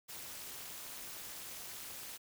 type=noise with amplitude modulation; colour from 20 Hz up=white; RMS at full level=-43 dBFS; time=0.08-2.18 s; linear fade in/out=20 ms; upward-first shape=sine; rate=282 Hz; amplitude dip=90%; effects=none